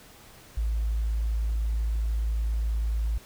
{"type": "tone", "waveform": "sine", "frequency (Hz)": 55, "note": "A1", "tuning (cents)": 0, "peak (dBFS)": -23, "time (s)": [0.57, 3.18], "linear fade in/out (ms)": 5, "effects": ["tanh soft clip ceiling -19 dBFS", "pink hiss -51 dBFS RMS until 3.25 s"]}